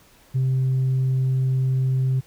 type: tone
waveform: sine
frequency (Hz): 130.81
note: C3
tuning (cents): 0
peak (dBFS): -16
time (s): 0.34-2.21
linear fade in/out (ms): 20
effects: tanh soft clip ceiling -16 dBFS + pink hiss -54 dBFS RMS until 2.26 s